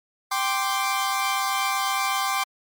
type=chord; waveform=sawtooth; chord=G suspended fourth; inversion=none; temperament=equal; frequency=784 / 1046.5 / 1174.7 Hz; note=G5 / C6 / D6; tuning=0 / 0 / 0 cents; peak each=-23 dBFS; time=0.31-2.44 s; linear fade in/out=10 ms; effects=MP3 96 kbps